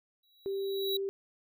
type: tone with exponential growth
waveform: square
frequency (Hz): 3892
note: B7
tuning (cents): -26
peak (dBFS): -30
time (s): 0.23-0.97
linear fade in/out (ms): 5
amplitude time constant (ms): 160
type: tone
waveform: sine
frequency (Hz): 391.8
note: G4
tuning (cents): -1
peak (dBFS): -31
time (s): 0.46-1.09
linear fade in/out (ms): 0
effects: none